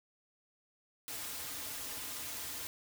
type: noise with comb filter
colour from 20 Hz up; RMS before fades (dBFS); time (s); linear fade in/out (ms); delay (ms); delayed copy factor
white; -42; 1.08-2.67; 0; 5.3; -0.75
effects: none